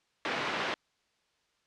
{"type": "band-pass noise", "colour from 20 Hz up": "white", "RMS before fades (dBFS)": -33, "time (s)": [0.25, 0.74], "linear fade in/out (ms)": 0, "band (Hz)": [190, 2300], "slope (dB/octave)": 12, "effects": ["white hiss -73 dBFS RMS until 1.66 s", "low-pass 5000 Hz 12 dB/octave"]}